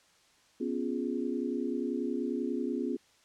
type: chord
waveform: sine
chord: C# dominant seventh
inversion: third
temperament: equal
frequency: 246.9 / 277.2 / 349.2 / 415.3 Hz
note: B3 / C#4 / E#4 / G#4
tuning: 0 / 0 / 0 / 0 cents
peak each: -34 / -35 / -36 / -38 dBFS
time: 0.6-2.97 s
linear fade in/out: 10 ms
effects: white hiss -64 dBFS RMS until 3.24 s + low-pass 7000 Hz 12 dB/octave